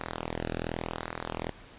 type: tone with flanger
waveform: sawtooth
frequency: 41.2 Hz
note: E1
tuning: in tune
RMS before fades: -36 dBFS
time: 0-1.5 s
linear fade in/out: 0 ms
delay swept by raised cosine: 0.32 to 0.97 ms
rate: 0.89 Hz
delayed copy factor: -1
effects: pink hiss -51 dBFS RMS until 1.78 s + resampled to 8000 Hz